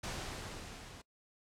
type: noise with level ramp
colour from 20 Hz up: pink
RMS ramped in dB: -39 to -52 dBFS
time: 0.03-1.02 s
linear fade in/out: 10 ms
effects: noise-tail reverb RT60 0.1 s tail -22 dB re dry + low-pass 8000 Hz 12 dB/octave